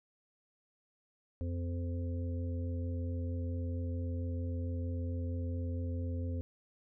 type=harmonic tone with a mistuned harmonic; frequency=86.5 Hz; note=F2; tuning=16 cents flat; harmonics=1 / 3 / 5 / 6; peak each=-34 / -42 / -51 / -48 dBFS; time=1.41-6.41 s; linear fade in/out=0 ms; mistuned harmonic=3; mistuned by=-30 cents; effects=none